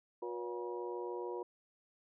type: harmonic tone with a mistuned harmonic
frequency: 120 Hz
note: B2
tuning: 49 cents flat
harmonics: 3 / 4 / 5 / 6 / 7 / 8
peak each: -41 / -43 / -51 / -54 / -56 / -46 dBFS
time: 0.22-1.43 s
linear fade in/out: 5 ms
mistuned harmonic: 5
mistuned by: -98 cents
effects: none